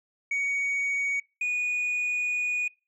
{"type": "tone pair in turn", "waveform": "sine", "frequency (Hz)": [2243, 2463], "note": ["C#7", "D#7"], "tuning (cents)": [20, -18], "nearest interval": "major second", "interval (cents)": 162, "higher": "second", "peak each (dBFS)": -22, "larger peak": "neither", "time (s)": [[0.31, 1.2], [1.41, 2.68]], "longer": "second", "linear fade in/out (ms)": 5, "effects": ["noise-tail reverb RT60 0.3 s tail -25 dB re dry", "tanh soft clip ceiling -24 dBFS"]}